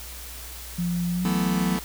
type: tone with pitch glide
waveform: sine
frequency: 174.7 to 184.55 Hz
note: F3 to F#3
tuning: +1 to -4 cents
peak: -23 dBFS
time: 0.78-1.77 s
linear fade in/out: 10 ms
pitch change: +95 cents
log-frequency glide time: 1.12-1.27 s
type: chord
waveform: sawtooth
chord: E suspended fourth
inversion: none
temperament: just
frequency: 164.81 / 219.8 / 247.2 Hz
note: E3 / A3 / B3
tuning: 0 / -2 / +2 cents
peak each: -25 dBFS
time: 1.25-1.79 s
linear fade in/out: 0 ms
effects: added 60 Hz sine -40 dBFS peak until 1.84 s + white hiss -40 dBFS RMS until 1.84 s